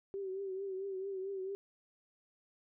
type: tone with vibrato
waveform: sine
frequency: 385.8 Hz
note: G4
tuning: 28 cents flat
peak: -37 dBFS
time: 0.14-1.55 s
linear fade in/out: 0 ms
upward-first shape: triangle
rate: 4.5 Hz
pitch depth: 65 cents each way
effects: none